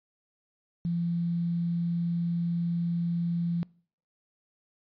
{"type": "tone with quantisation", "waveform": "sine", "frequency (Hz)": 170.8, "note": "F3", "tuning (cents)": -38, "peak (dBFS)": -26, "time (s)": [0.85, 3.63], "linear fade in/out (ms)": 0, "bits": 9, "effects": ["noise-tail reverb RT60 0.5 s tail -25 dB re dry", "resampled to 11025 Hz"]}